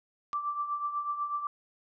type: tone with tremolo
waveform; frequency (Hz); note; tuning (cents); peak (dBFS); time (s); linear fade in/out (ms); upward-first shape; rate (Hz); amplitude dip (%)
sine; 1171; D6; -5; -27; 0.33-1.47; 2; triangle; 8.1; 70
type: click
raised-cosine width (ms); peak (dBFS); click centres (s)
0.2; -27; 0.331
effects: none